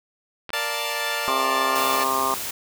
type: clicks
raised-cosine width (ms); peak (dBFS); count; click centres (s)
0.3; -17; 2; 0.493 / 0.504
type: chord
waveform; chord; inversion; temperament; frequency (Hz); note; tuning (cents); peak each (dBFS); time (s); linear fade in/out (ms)
10% pulse; Bb major seventh; none; equal; 466.2 / 587.3 / 698.5 / 880; Bb4 / D5 / F5 / A5; 0 / 0 / 0 / 0; -24 / -20 / -25 / -20; 0.53-2.04; 5
type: harmonic tone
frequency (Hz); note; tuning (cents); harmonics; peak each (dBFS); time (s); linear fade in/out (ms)
133.2; C3; +31; 2 / 3 / 4 / 5 / 6 / 7 / 8 / 9; -35 / -32 / -36 / -32 / -32 / -30 / -24 / -26; 1.28-2.34; 0
type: noise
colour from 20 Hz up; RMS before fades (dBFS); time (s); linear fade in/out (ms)
white; -30; 1.75-2.51; 5
effects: none